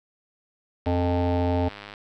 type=click train; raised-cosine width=0.3 ms; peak=-23 dBFS; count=111; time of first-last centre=0.86-1.938 s; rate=102 Hz
type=harmonic tone; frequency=88.1 Hz; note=F2; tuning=16 cents sharp; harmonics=1 / 3 / 5 / 7 / 9 / 10; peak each=-24 / -26 / -30 / -29 / -33 / -34 dBFS; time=0.86-1.69 s; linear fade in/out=10 ms
effects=none